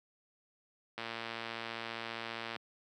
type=click train; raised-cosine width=0.3 ms; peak=-23 dBFS; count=183; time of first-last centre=0.98-2.563 s; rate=115 Hz; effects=high-pass 150 Hz 12 dB/octave